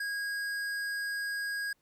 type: tone with tanh clipping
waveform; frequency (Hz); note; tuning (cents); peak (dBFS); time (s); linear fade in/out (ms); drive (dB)
sine; 1640; G#6; -22; -34; 0-1.73; 5; 15
effects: pink hiss -74 dBFS RMS until 1.81 s